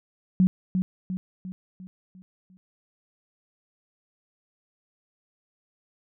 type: tone with echo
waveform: sine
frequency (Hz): 185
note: F#3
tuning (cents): 0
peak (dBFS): -15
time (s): 0.4-0.47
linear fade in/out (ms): 0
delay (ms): 350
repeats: 6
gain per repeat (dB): -6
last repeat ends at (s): 2.57
effects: none